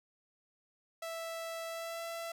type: tone with pitch glide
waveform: sawtooth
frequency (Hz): 659.3 to 668.5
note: E5 to E5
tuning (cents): 0 to +24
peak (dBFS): -35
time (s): 1.02-2.32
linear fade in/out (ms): 5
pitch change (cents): +24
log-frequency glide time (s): 1.68-2.02
effects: none